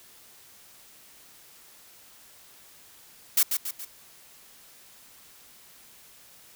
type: noise with echo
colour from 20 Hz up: blue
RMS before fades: -20 dBFS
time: 3.37-3.43 s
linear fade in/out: 5 ms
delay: 140 ms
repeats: 3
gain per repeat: -6 dB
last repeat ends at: 3.85 s
effects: white hiss -53 dBFS RMS until 6.55 s